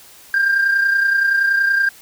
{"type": "tone pair together", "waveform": "sine", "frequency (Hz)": [1592, 1622.6], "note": ["G6", "G#6"], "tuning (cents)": [26, -41], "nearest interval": "unison", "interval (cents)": 33, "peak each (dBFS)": [-12, -20], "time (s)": [0.34, 1.89], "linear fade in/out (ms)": 2, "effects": ["tanh soft clip ceiling -10 dBFS", "white hiss -44 dBFS RMS until 2.01 s"]}